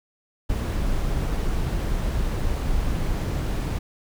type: noise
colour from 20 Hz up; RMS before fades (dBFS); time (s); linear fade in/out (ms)
brown; -24; 0.49-3.79; 10
effects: none